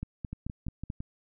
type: two click trains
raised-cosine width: 5 ms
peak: -22 / -24 dBFS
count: 5 / 5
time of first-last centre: 0.03-0.901 / 0.33-1.005 s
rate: 4.59 / 5.93 Hz
effects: none